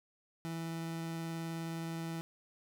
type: tone with vibrato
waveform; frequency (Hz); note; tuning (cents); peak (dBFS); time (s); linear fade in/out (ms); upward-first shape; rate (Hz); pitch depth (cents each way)
30% pulse; 164.81; E3; 0; -35; 0.45-2.21; 0; triangle; 19; 10
effects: none